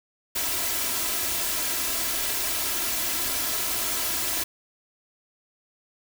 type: noise with comb filter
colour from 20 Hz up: white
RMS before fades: -27 dBFS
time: 0.35-4.44 s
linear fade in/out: 10 ms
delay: 3 ms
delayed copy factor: +0.6
effects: none